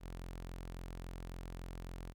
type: tone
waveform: sawtooth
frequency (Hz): 43.61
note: F1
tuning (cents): -2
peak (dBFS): -40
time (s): 0-2.14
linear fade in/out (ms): 50
effects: none